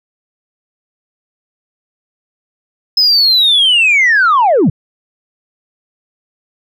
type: linear sweep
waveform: sine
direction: down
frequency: 5140 to 114 Hz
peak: -5 dBFS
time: 2.97-4.7 s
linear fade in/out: 5 ms
effects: tanh soft clip ceiling -4 dBFS